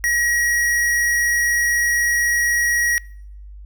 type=tone; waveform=square; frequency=1904 Hz; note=A#6; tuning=36 cents sharp; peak=-17 dBFS; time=0.04-2.98 s; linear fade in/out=0 ms; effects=noise-tail reverb RT60 0.7 s tail -26 dB re dry + added 50 Hz sine -35 dBFS peak until 3.65 s